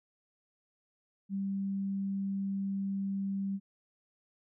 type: tone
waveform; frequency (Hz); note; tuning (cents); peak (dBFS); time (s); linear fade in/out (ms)
sine; 196; G3; 0; -31; 1.29-3.6; 50
effects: none